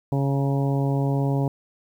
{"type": "harmonic tone with a mistuned harmonic", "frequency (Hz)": 138.59, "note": "C#3", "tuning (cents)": 0, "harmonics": [1, 2, 3, 4, 5, 6, 7], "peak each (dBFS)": [-21, -27, -31, -33, -35, -37, -38], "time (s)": [0.12, 1.48], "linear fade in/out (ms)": 2, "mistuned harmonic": 7, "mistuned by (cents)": -32, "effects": ["9-bit"]}